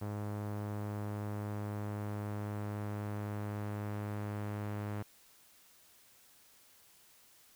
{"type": "tone with low-pass filter sweep", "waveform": "sawtooth", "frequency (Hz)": 103.83, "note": "G#2", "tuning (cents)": 0, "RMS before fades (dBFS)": -39, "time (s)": [0.01, 5.03], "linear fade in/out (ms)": 10, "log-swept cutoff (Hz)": [1200, 1900], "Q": 0.86, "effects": ["white hiss -63 dBFS RMS until 7.55 s"]}